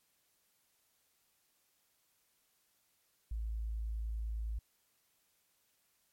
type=tone; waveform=sine; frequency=54.9 Hz; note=A1; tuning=3 cents flat; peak=-35 dBFS; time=3.31-4.59 s; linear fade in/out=5 ms; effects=white hiss -75 dBFS RMS until 6.12 s + MP3 64 kbps